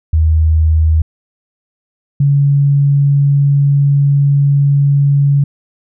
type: tone pair in turn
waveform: sine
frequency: 79.3 / 141.3 Hz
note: D#2 / C#3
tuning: +33 / +34 cents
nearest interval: minor seventh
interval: 1001 cents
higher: second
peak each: -7 dBFS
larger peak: neither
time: 0.13-1.02 / 2.2-5.44 s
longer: second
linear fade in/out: 5 ms
effects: none